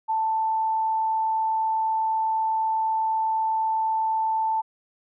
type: tone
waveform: sine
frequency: 884 Hz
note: A5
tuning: 8 cents sharp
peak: -21 dBFS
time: 0.08-4.62 s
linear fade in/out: 20 ms
effects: none